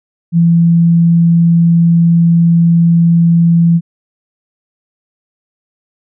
sine tone, 168.5 Hz, E3, 38 cents sharp, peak -5 dBFS, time 0.32-3.81 s, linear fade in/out 50 ms, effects none

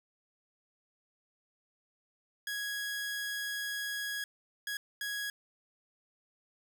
sawtooth tone bursts at uneven times, 1661.2 Hz, G#6, in tune, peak -31 dBFS, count 3, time 2.47-4.24 / 4.67-4.77 / 5.01-5.3 s, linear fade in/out 2 ms, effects none

